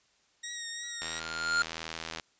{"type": "tone with vibrato", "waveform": "5% pulse", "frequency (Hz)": 1878, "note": "A#6", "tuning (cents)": 12, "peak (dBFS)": -24, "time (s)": [0.43, 1.2], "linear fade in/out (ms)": 10, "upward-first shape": "triangle", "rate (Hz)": 2.9, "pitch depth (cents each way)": 34}
{"type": "tone with exponential growth", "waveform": "square", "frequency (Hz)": 1406, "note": "F6", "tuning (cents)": 11, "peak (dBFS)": -23, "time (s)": [0.83, 1.62], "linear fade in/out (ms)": 0, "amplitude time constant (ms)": 170}
{"type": "click train", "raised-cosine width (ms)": 0.2, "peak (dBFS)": -19, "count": 97, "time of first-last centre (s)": [1.02, 2.198], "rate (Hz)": 81.5}
{"effects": ["white hiss -68 dBFS RMS until 2.39 s", "resampled to 16000 Hz"]}